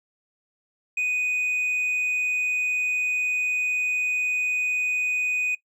sine tone with tanh clipping, 2489 Hz, D#7, in tune, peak -23 dBFS, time 0.97-5.55 s, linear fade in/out 5 ms, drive 3 dB, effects noise-tail reverb RT60 0.1 s tail -19 dB re dry

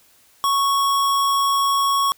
square tone, 1108 Hz, C#6, 1 cent flat, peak -17 dBFS, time 0.44-2.12 s, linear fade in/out 0 ms, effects white hiss -55 dBFS RMS until 2.17 s

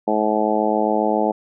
harmonic tone, 107.4 Hz, A2, 41 cents flat, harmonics 2 / 3 / 4 / 5 / 6 / 7 / 8, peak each -24 / -24 / -24 / -24 / -24 / -24 / -24 dBFS, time 0.07-1.32 s, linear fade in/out 10 ms, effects none

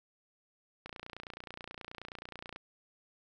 click train, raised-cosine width 0.3 ms, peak -27 dBFS, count 51, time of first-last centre 0.86-2.561 s, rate 29.4 Hz, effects none

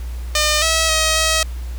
5% pulse tone with pitch steps, 605 / 646 / 634 / 639 Hz, D#5 / E5 / D#5 / D#5, -49 / -35 / +32 / +46 cents, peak -3 dBFS, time 0.35-1.43 s, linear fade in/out 2 ms, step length 270 ms, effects added 60 Hz sine -24 dBFS peak until 1.78 s + pink hiss -43 dBFS RMS until 1.78 s

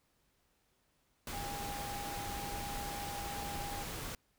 sine tone in noise, 810 Hz, G#5, 43 cents flat, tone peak -42 dBFS, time 1.33-3.83 s, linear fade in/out 2 ms, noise pink, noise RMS -42 dBFS, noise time 1.27-4.15 s, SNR -3 dB, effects pink hiss -75 dBFS RMS until 4.38 s

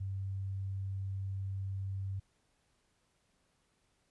sine tone, 96.9 Hz, G2, 20 cents flat, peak -35 dBFS, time 0-2.2 s, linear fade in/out 10 ms, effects pink hiss -75 dBFS RMS until 4.1 s + resampled to 24000 Hz

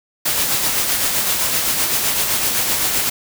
white noise with tremolo, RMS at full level -17 dBFS, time 0.25-3.1 s, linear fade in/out 10 ms, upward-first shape sine, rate 7.8 Hz, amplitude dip 35%, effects none

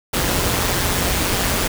pink noise with amplitude modulation, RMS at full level -17 dBFS, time 0.13-1.68 s, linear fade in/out 10 ms, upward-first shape sine, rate 183 Hz, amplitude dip 55%, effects none

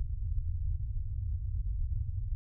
pink low-pass noise, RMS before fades -33 dBFS, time 0-2.35 s, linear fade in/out 0 ms, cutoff 110 Hz, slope 48 dB/octave, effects none

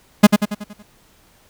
45% pulse tone with echo, 207.8 Hz, G#3, 1 cent sharp, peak -3 dBFS, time 0.23-0.27 s, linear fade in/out 10 ms, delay 93 ms, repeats 6, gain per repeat -6 dB, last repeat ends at 0.828 s, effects pink hiss -54 dBFS RMS until 1.49 s

